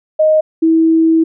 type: tone pair in turn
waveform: sine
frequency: 622.3 / 324.4 Hz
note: D#5 / E4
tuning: 0 / -28 cents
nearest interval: major seventh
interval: 1128 cents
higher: first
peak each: -7 dBFS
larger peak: neither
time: 0.19-0.41 / 0.62-1.24 s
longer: second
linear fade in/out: 10 ms
effects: none